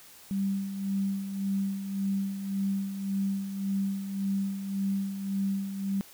sine tone with tremolo, 196 Hz, G3, in tune, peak -25 dBFS, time 0.31-6.01 s, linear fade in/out 0 ms, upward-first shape sine, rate 1.8 Hz, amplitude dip 60%, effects white hiss -52 dBFS RMS until 6.13 s

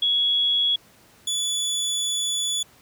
sine / 25% pulse tone pair in turn, 3349 / 3441 Hz, G#7 / A7, +14 / -39 cents, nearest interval unison, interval 47 cents, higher second, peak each -18 / -19 dBFS, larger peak first, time 0.02-0.76 / 1.27-2.63 s, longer second, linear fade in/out 5 ms, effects pink hiss -54 dBFS RMS until 2.81 s + high-pass 80 Hz 12 dB/octave

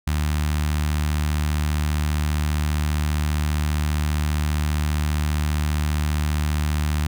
sawtooth tone with notch filter, 75 Hz, D2, 37 cents sharp, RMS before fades -22 dBFS, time 0.07-7.07 s, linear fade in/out 5 ms, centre 470 Hz, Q 0.57, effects none

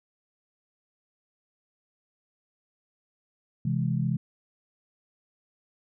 sine chord, C augmented, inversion none, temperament equal, 130.81 / 164.81 / 207.7 Hz, C3 / E3 / G#3, 0 / 0 / 0 cents, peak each -27 / -28 / -31 dBFS, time 3.65-4.17 s, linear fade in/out 5 ms, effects none

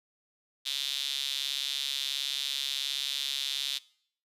sawtooth tone with high-pass filter, 138.59 Hz, C#3, in tune, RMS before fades -33 dBFS, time 0.65-3.79 s, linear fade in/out 20 ms, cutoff 3600 Hz, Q 5.4, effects noise-tail reverb RT60 0.6 s tail -21 dB re dry + resampled to 32000 Hz

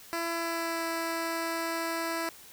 10% pulse tone with pitch glide, 335.4 to 330.8 Hz, E4 to E4, +30 to +6 cents, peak -22 dBFS, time 0.13-2.29 s, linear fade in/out 0 ms, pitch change -24 cents, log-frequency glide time 0.29-0.85 s, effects white hiss -51 dBFS RMS until 2.52 s

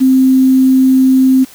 sine tone with quantisation, 261.6 Hz, C4, in tune, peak -5 dBFS, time 0-1.45 s, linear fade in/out 20 ms, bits 5, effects white hiss -39 dBFS RMS until 1.54 s

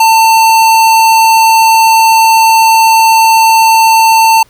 square tone, 896 Hz, A5, 31 cents sharp, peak -4 dBFS, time 0-4.43 s, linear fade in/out 5 ms, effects pink hiss -47 dBFS RMS until 4.49 s

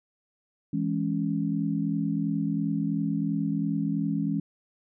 sine chord, C# minor, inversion first, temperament equal, 164.81 / 207.7 / 277.2 Hz, E3 / G#3 / C#4, 0 / 0 / 0 cents, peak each -29 / -29 / -29 dBFS, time 0.73-4.4 s, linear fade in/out 5 ms, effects none

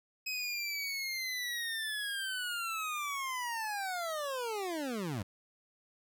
25% pulse linear sweep, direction down, 2544 to 88.3 Hz, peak -31 dBFS, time 0.26-5.23 s, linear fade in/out 10 ms, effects none

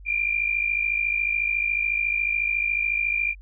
sine tone pair together, 2349 / 2403 Hz, D7 / D7, 0 / +39 cents, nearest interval unison, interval 39 cents, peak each -26 / -23 dBFS, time 0.05-3.35 s, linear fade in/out 50 ms, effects added 48 Hz sine -41 dBFS peak until 3.41 s

